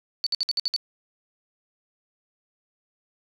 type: tone bursts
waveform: sine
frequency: 4496 Hz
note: C#8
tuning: 24 cents sharp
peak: -21 dBFS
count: 7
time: 0.24-0.763 s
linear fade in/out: 0 ms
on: 25 ms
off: 58 ms
effects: none